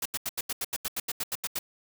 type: noise bursts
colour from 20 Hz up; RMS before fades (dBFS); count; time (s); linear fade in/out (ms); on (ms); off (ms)
white; -31; 14; 0.02-1.59; 5; 36; 82
effects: none